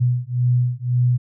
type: beating tone pair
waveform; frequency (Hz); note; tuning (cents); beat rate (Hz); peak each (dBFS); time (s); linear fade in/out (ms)
sine; 122.6 / 124.5; B2 / B2; -12 / +14; 1.9; -19; 0-1.18; 20
effects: none